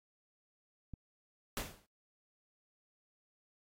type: click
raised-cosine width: 5 ms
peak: -33 dBFS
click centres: 0.937 s
type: noise with exponential decay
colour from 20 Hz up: pink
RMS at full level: -35 dBFS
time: 1.57-1.86 s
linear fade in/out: 0 ms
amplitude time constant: 61 ms
effects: AAC 48 kbps